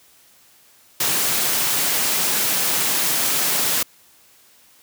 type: high-pass noise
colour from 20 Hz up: white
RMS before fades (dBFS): -20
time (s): 1-3.83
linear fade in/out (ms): 5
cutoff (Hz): 110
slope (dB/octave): 96
effects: white hiss -53 dBFS RMS until 4.82 s + high-pass 60 Hz 12 dB/octave